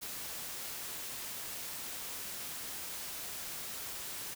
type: noise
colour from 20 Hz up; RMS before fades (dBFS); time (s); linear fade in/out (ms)
white; -42; 0.01-4.35; 20
effects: none